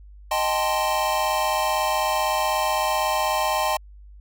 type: chord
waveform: square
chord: A half-diminished seventh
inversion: second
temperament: equal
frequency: 622.3 / 784 / 880 / 1046.5 Hz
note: Eb5 / G5 / A5 / C6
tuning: 0 / 0 / 0 / 0 cents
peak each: -27 dBFS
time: 0.31-3.77 s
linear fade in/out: 5 ms
effects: added 50 Hz sine -42 dBFS peak until 4.2 s